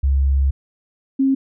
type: tone pair in turn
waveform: sine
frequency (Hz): 68.3 / 269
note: C#2 / C4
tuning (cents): -25 / +48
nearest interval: 2 octaves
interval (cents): 2373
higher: second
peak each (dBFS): -13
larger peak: neither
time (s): 0.03-0.51 / 1.19-1.35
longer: first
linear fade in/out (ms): 10
effects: none